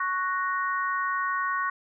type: chord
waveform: sine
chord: F# major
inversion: second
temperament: equal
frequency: 1108.7 / 1480 / 1864.7 Hz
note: C#6 / F#6 / A#6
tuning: 0 / 0 / 0 cents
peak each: -27 / -31 / -32 dBFS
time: 0-1.7 s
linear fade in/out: 5 ms
effects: none